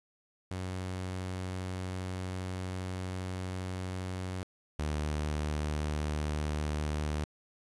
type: tone pair in turn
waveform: sawtooth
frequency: 92.5 / 75.43 Hz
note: F#2 / D2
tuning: 0 / +47 cents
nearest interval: major third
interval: 353 cents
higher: first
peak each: -31 / -27 dBFS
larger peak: second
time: 0.51-4.43 / 4.79-7.24 s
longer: first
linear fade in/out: 0 ms
effects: resampled to 24000 Hz + 10-bit